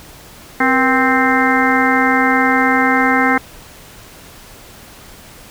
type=harmonic tone with a mistuned harmonic; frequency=261.6 Hz; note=C4; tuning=in tune; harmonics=1 / 2 / 3 / 4 / 5 / 6 / 7 / 8; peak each=-16 / -22 / -18 / -21 / -20 / -19 / -20 / -19 dBFS; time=0.6-3.38 s; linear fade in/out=5 ms; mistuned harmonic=2; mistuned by=-140 cents; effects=pink hiss -39 dBFS RMS until 5.5 s